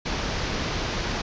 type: low-pass noise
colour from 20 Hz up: pink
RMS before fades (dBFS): -28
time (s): 0.05-1.22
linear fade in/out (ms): 10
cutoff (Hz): 6100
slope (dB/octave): 48
effects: resampled to 16000 Hz